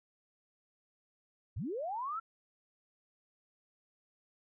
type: linear sweep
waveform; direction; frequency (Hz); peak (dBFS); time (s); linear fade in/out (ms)
sine; up; 65.41 to 1368; -35; 1.56-2.2; 10
effects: none